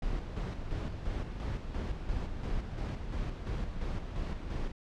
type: noise with tremolo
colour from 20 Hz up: brown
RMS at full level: -34 dBFS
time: 0.02-4.72 s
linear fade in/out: 5 ms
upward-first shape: square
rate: 2.9 Hz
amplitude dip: 45%
effects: low-pass 5000 Hz 12 dB/octave